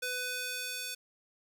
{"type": "tone with high-pass filter sweep", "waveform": "square", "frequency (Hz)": 500, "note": "B4", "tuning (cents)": 21, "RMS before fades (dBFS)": -37, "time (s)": [0.02, 0.95], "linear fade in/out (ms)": 10, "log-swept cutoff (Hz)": [1100, 2900], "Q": 0.74, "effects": []}